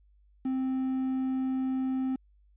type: tone with quantisation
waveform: triangle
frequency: 261.6 Hz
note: C4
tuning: in tune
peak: -25 dBFS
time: 0.45-2.16 s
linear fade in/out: 5 ms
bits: 9
effects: added 50 Hz sine -59 dBFS peak until 2.56 s + resampled to 8000 Hz